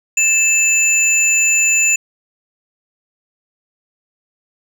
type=tone pair together; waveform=sine; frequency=2637 / 7040 Hz; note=E7 / A8; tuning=0 / 0 cents; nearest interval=octave + perfect fourth; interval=1700 cents; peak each=-12 dBFS; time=0.17-1.96 s; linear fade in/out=5 ms; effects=tanh soft clip ceiling -7 dBFS